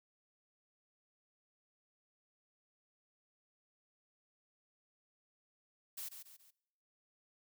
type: noise with echo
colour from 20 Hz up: blue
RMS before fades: -44 dBFS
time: 5.97-6.09 s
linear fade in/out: 10 ms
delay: 140 ms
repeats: 3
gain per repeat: -7 dB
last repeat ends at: 6.51 s
effects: noise-tail reverb RT60 0.9 s tail -24 dB re dry